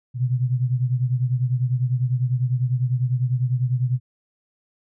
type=beating tone pair; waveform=sine; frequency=123.47 / 133.47 Hz; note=B2 / C3; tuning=0 / +35 cents; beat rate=10 Hz; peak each=-20 / -24 dBFS; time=0.14-4 s; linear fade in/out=50 ms; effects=none